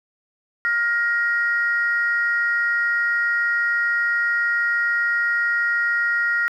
sine tone pair together, 1413 / 1886.1 Hz, F6 / A#6, +20 / +20 cents, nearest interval perfect fourth, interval 500 cents, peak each -20 dBFS, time 0.65-6.48 s, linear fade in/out 0 ms, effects tanh soft clip ceiling -10 dBFS + 9-bit

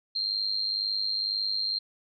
sine tone with amplitude modulation, 4186 Hz, C8, in tune, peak -23 dBFS, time 0.15-1.79 s, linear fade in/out 10 ms, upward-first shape sine, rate 102 Hz, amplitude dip 75%, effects none

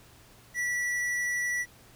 sine tone with tanh clipping, 1952 Hz, B6, 21 cents flat, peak -29 dBFS, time 0.54-1.66 s, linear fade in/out 50 ms, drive 12 dB, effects added 117 Hz sine -61 dBFS peak until 1.95 s + pink hiss -56 dBFS RMS until 1.95 s

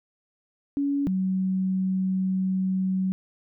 sine tone pair in turn, 282 / 188.21 Hz, C#4 / F#3, +30 / +30 cents, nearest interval perfect fifth, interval 700 cents, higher first, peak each -22 dBFS, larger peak neither, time 0.77-1.07 / 1.07-3.12 s, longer second, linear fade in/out 0 ms, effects none

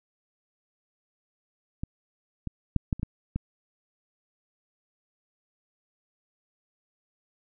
clicks, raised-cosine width 5 ms, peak -19 / -19 / -10 / -13 / -26 / -16 / -16 dBFS, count 7, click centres 1.835 / 2.473 / 2.763 / 2.928 / 2.996 / 3.031 / 3.36 s, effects none

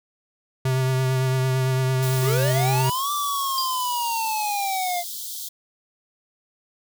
square tone with vibrato, 130.4 Hz, C3, 5 cents flat, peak -20 dBFS, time 0.65-2.9 s, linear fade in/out 5 ms, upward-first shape triangle, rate 8.9 Hz, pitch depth 23 cents each way
white high-pass noise, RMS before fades -33 dBFS, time 2.02-5.49 s, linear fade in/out 10 ms, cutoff 3200 Hz, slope 96 dB/octave
square linear two-way sweep, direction up then down, 349.2 to 1179 to 690 Hz, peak -24 dBFS, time 2.21-5.04 s, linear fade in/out 50 ms, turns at 3.12 s
triangle tone with exponential decay, 4833 Hz, D8, 49 cents sharp, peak -20 dBFS, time 3.58-3.85 s, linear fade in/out 0 ms, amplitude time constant 58 ms
effects none

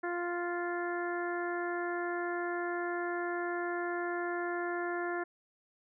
harmonic tone, 349.2 Hz, F4, in tune, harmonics 1 / 2 / 3 / 4 / 5 / 6, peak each -35 / -39 / -43 / -41 / -41 / -52 dBFS, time 0.03-5.24 s, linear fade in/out 10 ms, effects none

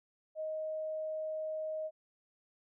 sine tone, 626 Hz, D#5, 10 cents sharp, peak -35 dBFS, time 0.35-1.91 s, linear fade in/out 50 ms, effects none

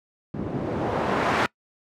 white noise with low-pass filter sweep, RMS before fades -25 dBFS, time 0.34-1.46 s, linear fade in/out 0 ms, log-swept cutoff 270 to 1600 Hz, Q 0.82, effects noise-tail reverb RT60 0.1 s tail -23 dB re dry + high-pass 100 Hz 12 dB/octave

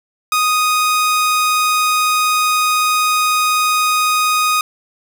sawtooth tone, 1244.5 Hz, D#6, in tune, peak -9 dBFS, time 0.32-4.61 s, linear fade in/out 2 ms, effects none

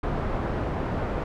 pink low-pass noise, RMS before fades -28 dBFS, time 0.03-1.24 s, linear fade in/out 5 ms, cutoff 1100 Hz, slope 12 dB/octave, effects none

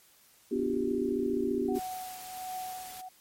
sine chord, G dominant seventh, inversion first, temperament equal with one note detuned, 246.9 / 293.7 / 357.2 / 392 Hz, B3 / D4 / F4 / G4, 0 / 0 / +39 / 0 cents, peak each -32 / -34 / -34 / -31 dBFS, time 0.51-1.79 s, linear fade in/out 10 ms
click train, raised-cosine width 3 ms, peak -35 dBFS, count 36, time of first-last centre 0.56-1.792 s, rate 28.4 Hz
sine tone with tremolo, 743 Hz, F#5, 7 cents sharp, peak -34 dBFS, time 1.68-3.09 s, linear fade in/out 10 ms, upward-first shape triangle, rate 1.4 Hz, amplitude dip 75%
white noise, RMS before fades -46 dBFS, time 1.74-3.02 s, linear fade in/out 20 ms
effects white hiss -61 dBFS RMS until 3.2 s + MP3 64 kbps

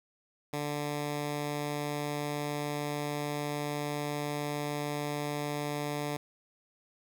10% pulse tone, 146.83 Hz, D3, in tune, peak -24 dBFS, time 0.53-6.17 s, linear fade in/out 5 ms, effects none

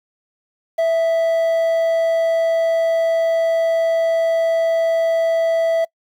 triangle tone with quantisation, 659.3 Hz, E5, in tune, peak -12 dBFS, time 0.78-5.85 s, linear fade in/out 10 ms, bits 7, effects noise-tail reverb RT60 0.1 s tail -26 dB re dry

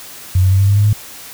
sine tone with pitch steps, 91.9 / 94.05 / 96.25 / 98.5 / 100.8 / 103.15 / 105.57 Hz, F#2 / F#2 / G2 / G2 / G2 / G#2 / G#2, -11 / +29 / -31 / +9 / +49 / -11 / +29 cents, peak -8 dBFS, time 0.35-0.931 s, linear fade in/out 5 ms, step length 83 ms, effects white hiss -34 dBFS RMS until 1.33 s

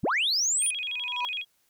sine linear sweep, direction up, 58.27 to 10000 Hz, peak -21 dBFS, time 0.03-0.71 s, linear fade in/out 10 ms
sine tone with vibrato, 2868 Hz, F7, 45 cents sharp, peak -29 dBFS, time 0.58-1.45 s, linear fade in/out 50 ms, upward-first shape square, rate 12 Hz, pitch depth 240 cents each way
sine tone with exponential growth, 981 Hz, B5, 12 cents flat, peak -24 dBFS, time 0.87-1.25 s, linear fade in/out 0 ms, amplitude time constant 81 ms
effects tanh soft clip ceiling -20 dBFS + white hiss -69 dBFS RMS until 1.69 s

